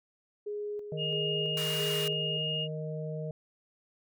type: tone with tremolo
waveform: sine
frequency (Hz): 415.3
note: G#4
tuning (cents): 0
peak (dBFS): -33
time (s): 0.46-2.38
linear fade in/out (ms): 10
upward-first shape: square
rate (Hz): 1.5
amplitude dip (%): 50
type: harmonic tone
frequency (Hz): 155.3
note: D#3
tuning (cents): -3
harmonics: 1 / 3 / 4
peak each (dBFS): -35 / -40 / -41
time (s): 0.92-3.31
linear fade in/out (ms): 2
type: tone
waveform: sine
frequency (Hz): 2847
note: F7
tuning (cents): +33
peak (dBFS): -31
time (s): 0.97-2.68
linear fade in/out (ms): 50
type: high-pass noise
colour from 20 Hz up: pink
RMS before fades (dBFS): -39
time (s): 1.57-2.08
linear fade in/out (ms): 2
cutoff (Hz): 1100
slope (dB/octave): 24
effects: none